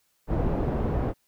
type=low-pass noise; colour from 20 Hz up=pink; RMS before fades=-26 dBFS; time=0.27-1.14 s; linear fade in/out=50 ms; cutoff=630 Hz; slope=12 dB/octave; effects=white hiss -70 dBFS RMS until 1.27 s